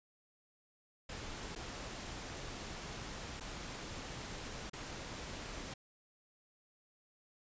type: noise with dropouts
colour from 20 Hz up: pink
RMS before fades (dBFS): -45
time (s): 1.09-5.74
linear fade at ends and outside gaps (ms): 5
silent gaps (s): 1.552-1.559 / 3.4-3.407 / 4.698-4.732
effects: resampled to 16000 Hz